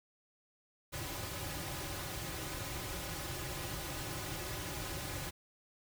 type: noise with comb filter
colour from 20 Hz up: pink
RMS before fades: -41 dBFS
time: 0.92-5.31 s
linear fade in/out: 20 ms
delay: 4.4 ms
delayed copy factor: -0.75
effects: none